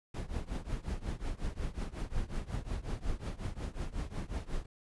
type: noise with tremolo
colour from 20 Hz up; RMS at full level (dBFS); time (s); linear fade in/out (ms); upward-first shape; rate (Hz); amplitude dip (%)
brown; -33; 0.14-4.66; 5; triangle; 5.5; 95
effects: resampled to 24000 Hz